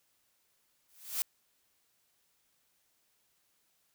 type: noise with exponential growth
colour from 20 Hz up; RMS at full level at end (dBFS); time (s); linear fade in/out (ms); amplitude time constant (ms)
blue; -29; 0.89-1.22; 0; 70
effects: white hiss -74 dBFS RMS until 3.94 s